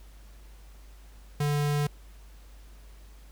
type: tone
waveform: square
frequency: 146.2 Hz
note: D3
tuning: 7 cents flat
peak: -25 dBFS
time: 1.4-1.87 s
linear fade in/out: 5 ms
effects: added 50 Hz sine -47 dBFS peak until 3.31 s + pink hiss -59 dBFS RMS until 3.31 s